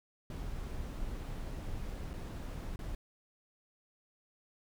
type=noise with dropouts; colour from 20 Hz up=brown; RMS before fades=-40 dBFS; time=0.3-2.95 s; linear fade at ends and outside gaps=2 ms; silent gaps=2.133-2.137 / 2.76-2.79 s; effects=none